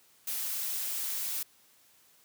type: noise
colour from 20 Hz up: blue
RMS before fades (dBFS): -34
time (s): 0.27-1.43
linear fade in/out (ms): 5
effects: white hiss -63 dBFS RMS until 2.24 s + high-pass 80 Hz 12 dB/octave